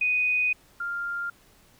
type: tone pair in turn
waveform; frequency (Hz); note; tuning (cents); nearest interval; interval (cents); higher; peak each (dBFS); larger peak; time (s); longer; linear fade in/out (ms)
sine; 2489 / 1396.9; D#7 / F6; 0 / 0; minor seventh; 1000; first; -21 / -28; first; 0.01-0.53 / 0.8-1.3; first; 5
effects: pink hiss -58 dBFS RMS until 1.79 s